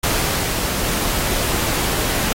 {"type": "noise with ADSR envelope", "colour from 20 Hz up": "pink", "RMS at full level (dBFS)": -18, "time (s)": [0.03, 2.33], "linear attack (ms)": 8, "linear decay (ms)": 520, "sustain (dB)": -3, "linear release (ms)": 6, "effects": ["AAC 48 kbps"]}